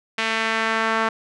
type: tone with band-pass filter sweep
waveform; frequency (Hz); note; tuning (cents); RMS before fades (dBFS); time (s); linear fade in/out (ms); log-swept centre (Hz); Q
sawtooth; 223.3; A3; +26; -22; 0.18-1.09; 5; 2400 to 1300; 1.4
effects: resampled to 22050 Hz